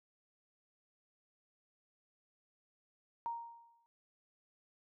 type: tone with exponential decay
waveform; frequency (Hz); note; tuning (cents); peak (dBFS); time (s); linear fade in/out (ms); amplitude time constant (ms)
sine; 932.3; A#5; 0; -34; 3.26-3.86; 0; 130
effects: none